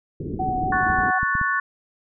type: low-pass noise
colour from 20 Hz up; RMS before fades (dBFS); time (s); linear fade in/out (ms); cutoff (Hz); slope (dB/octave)
white; -30; 0.2-1.11; 5; 400; 48
type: clicks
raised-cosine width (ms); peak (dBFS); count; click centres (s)
5; -17; 9; 0.339 / 0.489 / 0.639 / 0.704 / 0.901 / 0.987 / 1.231 / 1.353 / 1.414
type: tone with vibrato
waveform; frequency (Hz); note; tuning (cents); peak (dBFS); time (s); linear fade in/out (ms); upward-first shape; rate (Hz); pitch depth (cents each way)
sine; 747; F#5; +16; -22; 0.39-1.19; 10; square; 4; 9
type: chord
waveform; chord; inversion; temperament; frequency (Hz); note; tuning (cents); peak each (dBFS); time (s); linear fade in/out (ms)
sine; F# minor; second; equal; 1108.7 / 1480 / 1760; C#6 / F#6 / A6; 0 / 0 / 0; -24; 0.72-1.6; 5
effects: none